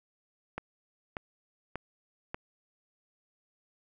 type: click train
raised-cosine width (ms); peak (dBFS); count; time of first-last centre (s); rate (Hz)
0.5; -20; 4; 0.58-2.345; 1.7
effects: none